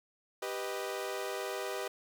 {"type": "chord", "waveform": "sawtooth", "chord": "G augmented", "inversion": "none", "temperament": "equal", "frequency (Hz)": [392, 493.9, 622.3], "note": ["G4", "B4", "D#5"], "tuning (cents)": [0, 0, 0], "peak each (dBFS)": [-35, -36, -37], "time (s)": [0.42, 1.88], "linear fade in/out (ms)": 5, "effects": []}